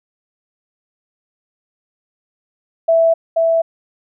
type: tone with echo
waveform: sine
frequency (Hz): 659.3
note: E5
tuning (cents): 0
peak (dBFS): -9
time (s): 2.88-3.14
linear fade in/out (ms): 10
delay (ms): 480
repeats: 1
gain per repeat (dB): -2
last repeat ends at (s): 3.62
effects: none